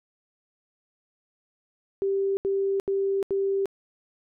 sine tone bursts, 392 Hz, G4, in tune, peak -22 dBFS, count 4, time 2.02-3.657 s, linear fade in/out 0 ms, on 350 ms, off 79 ms, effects none

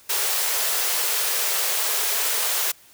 white high-pass noise, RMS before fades -23 dBFS, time 0.09-2.72 s, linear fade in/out 10 ms, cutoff 380 Hz, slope 96 dB/octave, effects white hiss -52 dBFS RMS until 2.93 s

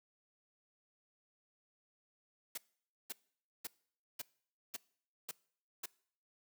white noise bursts, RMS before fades -42 dBFS, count 7, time 2.55-5.859 s, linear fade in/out 5 ms, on 27 ms, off 520 ms, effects noise-tail reverb RT60 0.6 s tail -23 dB re dry + high-pass 150 Hz 12 dB/octave

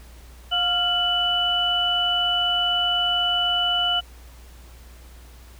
sine tone cluster, 711 / 1390 / 2976 Hz, F5 / F6 / F#7, +31 / -9 / +9 cents, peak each -27 / -28 / -20 dBFS, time 0.51-4.01 s, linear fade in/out 20 ms, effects added 60 Hz sine -43 dBFS peak until 5.59 s + pink hiss -51 dBFS RMS until 5.59 s

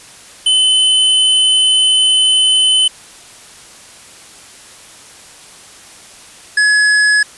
square tone pair in turn, 3037 / 1691.7 Hz, F#7 / G#6, +44 / +31 cents, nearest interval minor seventh, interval 1013 cents, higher first, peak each -9 dBFS, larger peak neither, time 0.46-2.88 / 6.57-7.23 s, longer first, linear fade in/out 5 ms, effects white hiss -38 dBFS RMS until 7.37 s + resampled to 24000 Hz

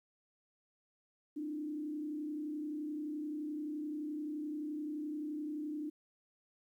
sine tone with frequency modulation, 301.1 Hz, D4, 43 cents sharp, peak -37 dBFS, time 1.36-5.9 s, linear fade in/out 10 ms, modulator 31.6 Hz, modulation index 0.58, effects 12-bit

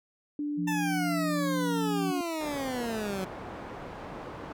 sine tone with pitch glide, 293.7 to 285.8 Hz, D4 to D4, 0 to -47 cents, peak -29 dBFS, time 0.39-2.21 s, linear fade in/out 2 ms, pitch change -47 cents, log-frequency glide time 1.56-1.68 s
sine tone, 173.5 Hz, F3, 11 cents flat, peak -31 dBFS, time 0.57-2.12 s, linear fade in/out 20 ms
20% pulse exponential sweep, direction down, 898 to 184.5 Hz, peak -26 dBFS, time 0.67-3.25 s, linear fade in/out 10 ms
white low-pass noise, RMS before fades -41 dBFS, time 2.4-4.53 s, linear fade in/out 10 ms, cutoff 860 Hz, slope 12 dB/octave
effects none

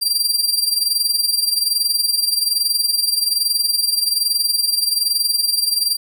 sawtooth tone with amplitude modulation, 4728 Hz, D8, 11 cents sharp, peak -10 dBFS, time 0.01-5.97 s, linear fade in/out 20 ms, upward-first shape sine, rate 21.2 Hz, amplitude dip 70%, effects none

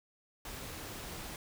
pink noise, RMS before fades -44 dBFS, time 0.45-1.36 s, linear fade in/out 2 ms, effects none

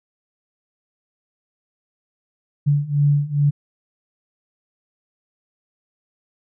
sine beating tone pair, 143.2 / 145.6 Hz, D3 / D3, -43 / -15 cents, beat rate 2.4 Hz, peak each -19 / -17 dBFS, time 2.66-3.51 s, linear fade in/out 20 ms, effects none

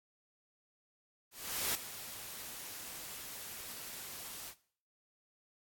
white noise with ADSR envelope, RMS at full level -33 dBFS, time 1.31-4.55 s, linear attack 440 ms, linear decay 3 ms, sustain -13 dB, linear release 68 ms, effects noise-tail reverb RT60 0.5 s tail -18 dB re dry + AAC 64 kbps

